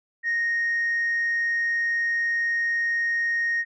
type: tone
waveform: sine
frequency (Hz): 1862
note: A#6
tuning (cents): -2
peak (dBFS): -20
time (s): 0.23-3.65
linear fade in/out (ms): 50
effects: tanh soft clip ceiling -19 dBFS